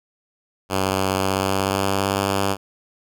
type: tone with pitch glide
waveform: 5% pulse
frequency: 95.7 to 98.33 Hz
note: G2 to G2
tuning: -41 to +6 cents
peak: -8 dBFS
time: 0.69-2.57 s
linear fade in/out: 50 ms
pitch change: +47 cents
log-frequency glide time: 1.16-2.11 s
effects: none